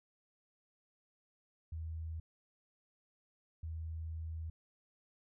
sine tone bursts at uneven times, 80.7 Hz, E2, 36 cents flat, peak -39 dBFS, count 2, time 1.72-2.2 / 3.63-4.5 s, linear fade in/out 5 ms, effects none

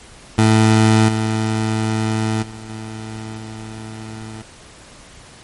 20% pulse tone with level steps, 110 Hz, A2, in tune, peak -5 / -12 / -27 / -23 / -25 dBFS, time 0.38-4.42 s, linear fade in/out 5 ms, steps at 1.08 / 2.42 / 2.69 / 3.37 s, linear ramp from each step 10 ms, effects pink hiss -42 dBFS RMS until 5.43 s + MP3 48 kbps

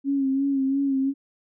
sine tone with vibrato, 272.8 Hz, C#4, 28 cents flat, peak -20 dBFS, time 0.04-1.14 s, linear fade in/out 50 ms, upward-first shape sine, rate 2.9 Hz, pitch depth 41 cents each way, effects none

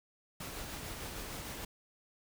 pink noise with tremolo, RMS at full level -42 dBFS, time 0.4-1.65 s, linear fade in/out 5 ms, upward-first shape sine, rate 6.6 Hz, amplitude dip 25%, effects none

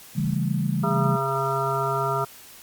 sine chord, A dominant seventh, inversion first, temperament just, 137.5 / 165 / 198 / 220 Hz, C#3 / E3 / G3 / A3, -14 / +2 / +18 / 0 cents, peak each -26 / -26 / -27 / -31 dBFS, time 0.15-1.17 s, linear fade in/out 20 ms
harmonic tone, 135.5 Hz, C#3, 39 cents flat, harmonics 1 / 3 / 5 / 7 / 9 / 10, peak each -29 / -29 / -29 / -29 / -29 / -29 dBFS, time 0.83-2.25 s, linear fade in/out 10 ms
effects white hiss -46 dBFS RMS until 2.62 s + Opus 48 kbps

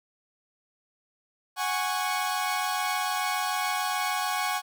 sawtooth chord, F# suspended second, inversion none, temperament equal with one note detuned, 740 / 826.8 / 1108.7 Hz, F#5 / G#5 / C#6, 0 / -8 / 0 cents, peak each -27 dBFS, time 1.56-4.62 s, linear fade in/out 50 ms, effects none

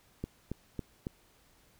click train, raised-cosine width 3 ms, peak -22 dBFS, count 4, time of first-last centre 0.24-1.069 s, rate 3.62 Hz, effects pink hiss -65 dBFS RMS until 1.79 s

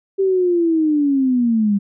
sine linear sweep, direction down, 392 to 196.6 Hz, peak -13 dBFS, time 0.18-1.79 s, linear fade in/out 20 ms, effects none

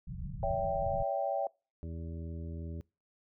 pink low-pass noise, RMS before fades -39 dBFS, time 0.07-1.03 s, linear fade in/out 5 ms, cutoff 190 Hz, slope 96 dB/octave
sine chord, C# diminished, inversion none, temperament equal with one note detuned, 565 / 659.3 / 784 Hz, C#5 / E5 / G5, +33 / 0 / 0 cents, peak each -34 dBFS, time 0.43-1.47 s, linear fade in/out 2 ms
harmonic tone, 82.41 Hz, E2, in tune, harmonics 1 / 2 / 3 / 4 / 5 / 7, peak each -39 / -45 / -49 / -51 / -53 / -56 dBFS, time 1.83-2.81 s, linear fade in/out 0 ms
effects noise-tail reverb RT60 0.3 s tail -25 dB re dry

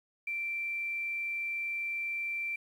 sine tone with quantisation, 2349 Hz, D7, in tune, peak -32 dBFS, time 0.27-2.56 s, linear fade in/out 5 ms, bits 10, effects none

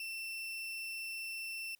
35% pulse tone, 2685 Hz, E7, 31 cents sharp, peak -38 dBFS, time 0-1.75 s, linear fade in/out 2 ms, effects white hiss -73 dBFS RMS until 1.79 s

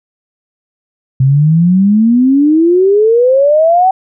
sine exponential sweep, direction up, 129.1 to 770 Hz, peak -5 dBFS, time 1.2-3.91 s, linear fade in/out 5 ms, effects none

